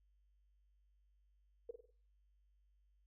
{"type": "tone with echo", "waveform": "sine", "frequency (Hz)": 466.2, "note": "A#4", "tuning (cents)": 0, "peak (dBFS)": -40, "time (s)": [1.69, 1.71], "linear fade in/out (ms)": 5, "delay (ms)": 49, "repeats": 4, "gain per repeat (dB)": -7, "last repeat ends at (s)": 1.906, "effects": ["noise-tail reverb RT60 0.4 s tail -18 dB re dry", "added 50 Hz sine -70 dBFS peak until 3.06 s"]}